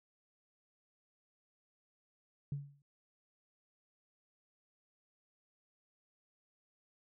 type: tone with exponential decay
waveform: sine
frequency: 141.9 Hz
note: C#3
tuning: 41 cents sharp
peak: -32 dBFS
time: 2.52-2.82 s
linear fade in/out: 2 ms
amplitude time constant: 65 ms
effects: tanh soft clip ceiling -30 dBFS